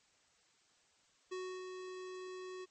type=tone with ADSR envelope; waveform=square; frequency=370 Hz; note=F#4; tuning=in tune; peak=-40 dBFS; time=1.31-2.66 s; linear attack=14 ms; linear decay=310 ms; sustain=-5 dB; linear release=23 ms; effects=white hiss -71 dBFS RMS until 2.7 s + MP3 32 kbps